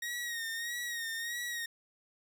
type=tone with vibrato; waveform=sawtooth; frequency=1873 Hz; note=A#6; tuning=8 cents sharp; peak=-32 dBFS; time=0.02-1.66 s; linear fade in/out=5 ms; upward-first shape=sine; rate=1.6 Hz; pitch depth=54 cents each way; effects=11-bit